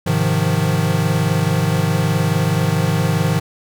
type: chord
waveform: square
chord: F minor seventh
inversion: first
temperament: equal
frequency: 103.83 / 130.81 / 155.56 / 174.61 Hz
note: Ab2 / C3 / Eb3 / F3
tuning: 0 / 0 / 0 / 0 cents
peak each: -22 / -23 / -19 / -22 dBFS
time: 0.06-3.4 s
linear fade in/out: 10 ms
effects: none